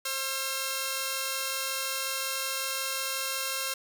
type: tone pair together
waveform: 5% pulse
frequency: 533.7 / 1357 Hz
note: C5 / E6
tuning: +34 / +50 cents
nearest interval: octave + major third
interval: 1616 cents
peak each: -21 dBFS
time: 0.05-3.74 s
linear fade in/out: 5 ms
effects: none